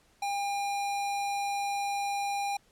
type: tone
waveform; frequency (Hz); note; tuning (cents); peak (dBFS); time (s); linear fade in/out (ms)
square; 804; G5; +44; -30; 0.22-2.57; 5
effects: pink hiss -65 dBFS RMS until 2.71 s + low-pass 11000 Hz 12 dB/octave